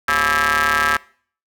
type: ring-modulated tone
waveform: sawtooth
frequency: 151.8 Hz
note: D#3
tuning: 42 cents flat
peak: -8 dBFS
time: 0.08-0.97 s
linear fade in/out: 5 ms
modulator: 1460 Hz
effects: noise-tail reverb RT60 0.5 s tail -23 dB re dry